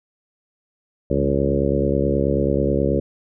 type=harmonic tone with a mistuned harmonic; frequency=69.3 Hz; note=C#2; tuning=in tune; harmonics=1 / 2 / 3 / 4 / 5 / 6 / 7 / 8; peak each=-25 / -25 / -25 / -25 / -25 / -25 / -25 / -25 dBFS; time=1.1-3 s; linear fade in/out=5 ms; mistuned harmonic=2; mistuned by=+43 cents; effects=none